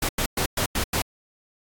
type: noise bursts at uneven times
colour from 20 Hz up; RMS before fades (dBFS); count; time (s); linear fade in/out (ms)
pink; -24; 6; 0.02-0.09 / 0.18-0.26 / 0.37-0.46 / 0.57-0.66 / 0.75-0.84 / 0.93-1.02; 5
effects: AAC 64 kbps